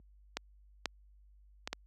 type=clicks; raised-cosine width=0.2 ms; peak=-17 / -14 / -19 / -18 dBFS; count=4; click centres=0.37 / 0.857 / 1.675 / 1.73 s; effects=added 50 Hz sine -34 dBFS peak until 1.86 s + high-pass 200 Hz 12 dB/octave